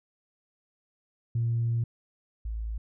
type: tone pair in turn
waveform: sine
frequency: 116.54 / 55 Hz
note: A#2 / A1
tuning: 0 / 0 cents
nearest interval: octave + minor second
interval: 1300 cents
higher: first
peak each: -23 / -30 dBFS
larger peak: first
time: 1.35-1.84 / 2.45-2.78 s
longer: first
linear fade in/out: 5 ms
effects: tanh soft clip ceiling -20 dBFS